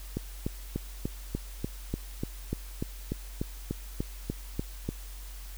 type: click train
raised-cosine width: 3 ms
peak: -17 dBFS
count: 17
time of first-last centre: 0.17-4.89 s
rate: 3.39 Hz
effects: added 46 Hz sine -40 dBFS peak until 5.57 s + white hiss -50 dBFS RMS until 5.57 s